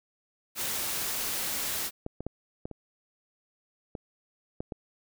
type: noise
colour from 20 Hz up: white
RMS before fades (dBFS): -32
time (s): 0.55-1.91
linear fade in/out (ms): 50
type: clicks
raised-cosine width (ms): 2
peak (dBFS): -21 / -23 / -20 / -22 / -27 / -23 / -20 / -22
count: 8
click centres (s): 2.064 / 2.206 / 2.266 / 2.655 / 2.713 / 3.952 / 4.605 / 4.722
effects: none